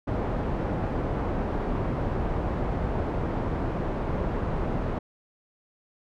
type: low-pass noise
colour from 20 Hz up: pink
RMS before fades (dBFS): -28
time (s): 0.07-4.99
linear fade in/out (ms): 10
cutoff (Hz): 900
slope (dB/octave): 12
effects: none